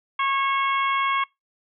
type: harmonic tone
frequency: 547 Hz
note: C#5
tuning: 23 cents flat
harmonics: 2 / 3 / 4 / 5 / 6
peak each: -22 / -33 / -27 / -35 / -34 dBFS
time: 0.19-1.24 s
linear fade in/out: 5 ms
effects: noise-tail reverb RT60 0.2 s tail -24 dB re dry